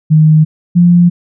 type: tone pair in turn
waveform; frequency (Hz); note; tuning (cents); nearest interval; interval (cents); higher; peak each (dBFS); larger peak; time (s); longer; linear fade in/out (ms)
sine; 155.56 / 174.61; D#3 / F3; 0 / 0; major second; 200; second; -3; neither; 0.1-0.45 / 0.75-1.1; neither; 20
effects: none